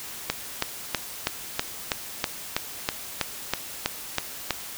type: click train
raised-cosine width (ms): 0.2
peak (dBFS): -5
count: 14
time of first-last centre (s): 0.3-4.507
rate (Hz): 3.09
effects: white hiss -38 dBFS RMS until 4.77 s